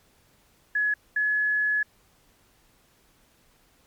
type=tone pair in turn; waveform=sine; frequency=1692 / 1699.8 Hz; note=G#6 / G#6; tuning=+32 / +40 cents; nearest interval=unison; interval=8 cents; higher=second; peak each=-21 / -21 dBFS; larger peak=neither; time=0.75-0.94 / 1.16-1.83 s; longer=second; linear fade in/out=5 ms; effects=pink hiss -62 dBFS RMS until 3.86 s + MP3 96 kbps